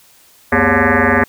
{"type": "tone with frequency modulation", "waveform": "sine", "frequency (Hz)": 709, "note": "F5", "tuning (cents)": 26, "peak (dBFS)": -9, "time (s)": [0.52, 1.24], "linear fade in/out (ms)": 5, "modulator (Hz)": 160, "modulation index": 7.9, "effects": ["white hiss -48 dBFS RMS until 1.28 s"]}